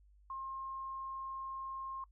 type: tone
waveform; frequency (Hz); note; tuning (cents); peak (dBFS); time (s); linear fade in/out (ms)
sine; 1067; C6; +34; -40; 0.3-2.04; 2
effects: noise-tail reverb RT60 0.1 s tail -24 dB re dry + added 50 Hz sine -61 dBFS peak until 2.11 s